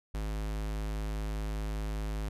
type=tone; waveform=square; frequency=52.5 Hz; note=G#1; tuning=19 cents sharp; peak=-33 dBFS; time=0.14-2.29 s; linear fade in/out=5 ms; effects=resampled to 32000 Hz